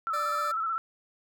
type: tone with vibrato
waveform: sine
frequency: 1318.5 Hz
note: E6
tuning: in tune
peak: -27 dBFS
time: 0.07-0.78 s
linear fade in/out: 0 ms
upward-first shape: square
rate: 16 Hz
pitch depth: 39 cents each way
type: tone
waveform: 20% pulse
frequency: 590 Hz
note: D5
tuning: 8 cents sharp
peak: -29 dBFS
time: 0.13-0.52 s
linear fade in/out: 10 ms
effects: none